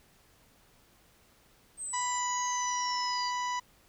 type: exponential sweep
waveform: sine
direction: down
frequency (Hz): 8400 to 4655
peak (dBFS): -35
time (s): 1.77-3.32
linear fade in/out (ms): 50
type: harmonic tone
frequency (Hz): 987.8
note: B5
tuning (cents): 0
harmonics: 1 / 2 / 3 / 4 / 5 / 6 / 7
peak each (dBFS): -31 / -39 / -45 / -48 / -48 / -46 / -48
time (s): 1.93-3.6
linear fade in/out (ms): 10
effects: pink hiss -63 dBFS RMS until 3.88 s